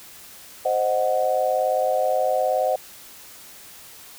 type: chord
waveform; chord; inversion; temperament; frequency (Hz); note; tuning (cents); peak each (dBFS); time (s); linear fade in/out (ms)
sine; C diminished; none; equal; 523.3 / 622.3 / 740; C5 / Eb5 / Gb5; 0 / 0 / 0; -23; 0.65-2.76; 5
effects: white hiss -44 dBFS RMS until 4.18 s